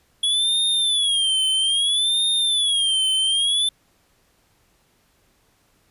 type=tone with vibrato; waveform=square; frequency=3352 Hz; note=G#7; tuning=15 cents sharp; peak=-18 dBFS; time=0.23-3.69 s; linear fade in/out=5 ms; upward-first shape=sine; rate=0.61 Hz; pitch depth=150 cents each way; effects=pink hiss -62 dBFS RMS until 5.9 s + resampled to 32000 Hz